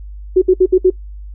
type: tone bursts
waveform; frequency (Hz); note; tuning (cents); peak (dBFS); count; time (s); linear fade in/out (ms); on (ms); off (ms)
sine; 370; F#4; 0; -5; 5; 0.36-0.903; 10; 59; 62
effects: noise-tail reverb RT60 0.1 s tail -21 dB re dry + added 50 Hz sine -28 dBFS peak until 1.34 s